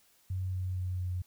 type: tone with pitch steps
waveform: sine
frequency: 93.1 / 92.24 / 91.39 / 90.55 Hz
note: F#2 / F#2 / F#2 / F#2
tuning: +11 / -5 / -21 / -37 cents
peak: -31 dBFS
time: 0.3-1.22 s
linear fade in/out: 5 ms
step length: 230 ms
effects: white hiss -66 dBFS RMS until 1.26 s